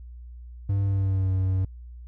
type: tone with pitch glide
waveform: triangle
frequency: 98.9 to 94.16 Hz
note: G2 to F#2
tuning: +16 to +31 cents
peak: -19 dBFS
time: 0.69-1.65 s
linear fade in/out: 5 ms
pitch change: -85 cents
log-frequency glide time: 0.83-1.31 s
effects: added 60 Hz sine -39 dBFS peak until 2.07 s